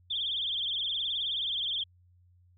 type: tone with vibrato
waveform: sine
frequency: 3363 Hz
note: G#7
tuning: 21 cents sharp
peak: -29 dBFS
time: 0.1-1.84 s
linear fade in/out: 10 ms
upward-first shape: triangle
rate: 19 Hz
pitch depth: 150 cents each way
effects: added 89 Hz sine -59 dBFS peak until 2.57 s